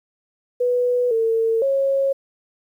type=tone with pitch steps; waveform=sine; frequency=492.4 / 451.9 / 546 Hz; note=B4 / A4 / C#5; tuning=-5 / +46 / -26 cents; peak=-16 dBFS; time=0.6-2.13 s; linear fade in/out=10 ms; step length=510 ms; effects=9-bit